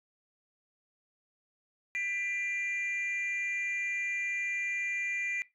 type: tone pair together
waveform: sine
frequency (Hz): 1986.1 / 2379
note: B6 / D7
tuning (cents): +9 / +22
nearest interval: minor third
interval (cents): 313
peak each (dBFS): -32 / -31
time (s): 1.95-5.42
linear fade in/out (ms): 0
effects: noise-tail reverb RT60 0.2 s tail -20 dB re dry + tanh soft clip ceiling -27 dBFS